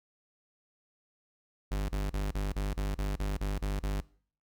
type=tone bursts; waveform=45% pulse; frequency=49.85 Hz; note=G1; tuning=30 cents sharp; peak=-29 dBFS; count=11; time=1.71-4.01 s; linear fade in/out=10 ms; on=180 ms; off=32 ms; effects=noise-tail reverb RT60 0.5 s tail -22 dB re dry